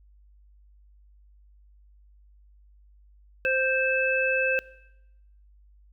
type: harmonic tone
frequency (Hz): 523.3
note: C5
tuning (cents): 0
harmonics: 1 / 3 / 5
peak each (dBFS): -26 / -26 / -26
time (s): 3.45-4.59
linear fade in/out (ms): 0
effects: noise-tail reverb RT60 0.9 s tail -21 dB re dry + added 50 Hz sine -53 dBFS peak until 5.92 s